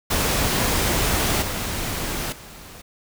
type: noise with level steps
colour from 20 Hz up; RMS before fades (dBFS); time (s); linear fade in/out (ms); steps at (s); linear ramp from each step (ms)
pink; -21 / -27 / -41; 0.1-2.82; 10; 1.42 / 2.32; 5
effects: none